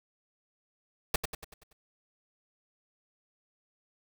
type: noise with echo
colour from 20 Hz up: pink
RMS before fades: -26 dBFS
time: 1.14-1.16 s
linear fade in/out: 5 ms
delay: 95 ms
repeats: 6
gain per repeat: -6 dB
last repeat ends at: 1.73 s
effects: none